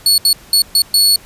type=tone bursts at uneven times; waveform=sawtooth; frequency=4400 Hz; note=C#8; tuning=14 cents flat; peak=-5 dBFS; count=5; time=0.06-0.18 / 0.25-0.33 / 0.53-0.62 / 0.75-0.82 / 0.94-1.16 s; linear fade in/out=2 ms; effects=pink hiss -41 dBFS RMS until 1.25 s + resampled to 32000 Hz